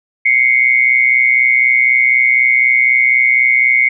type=tone pair together; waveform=sine; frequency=2093 / 2217 Hz; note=C7 / C#7; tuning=0 / 0 cents; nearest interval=minor second; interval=100 cents; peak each=-11 dBFS; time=0.25-3.89 s; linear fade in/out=10 ms; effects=none